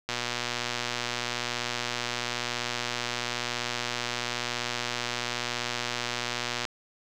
click train, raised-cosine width 0.2 ms, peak -12 dBFS, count 795, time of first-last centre 0.09-6.652 s, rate 121 Hz, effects none

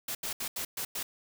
white noise bursts at uneven times, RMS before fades -35 dBFS, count 6, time 0.08-0.15 / 0.23-0.33 / 0.4-0.48 / 0.56-0.65 / 0.77-0.85 / 0.95-1.03 s, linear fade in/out 5 ms, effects none

